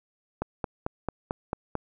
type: click train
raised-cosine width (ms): 1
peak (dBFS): -14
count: 7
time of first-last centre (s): 0.42-1.753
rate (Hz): 4.5
effects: none